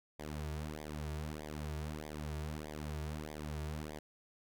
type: tone with flanger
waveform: sawtooth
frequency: 76 Hz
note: D#2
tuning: 40 cents flat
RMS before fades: -42 dBFS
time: 0.19-3.99 s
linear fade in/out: 5 ms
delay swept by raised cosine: 0.71 to 3.91 ms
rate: 1.6 Hz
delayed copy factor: -0.95
effects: none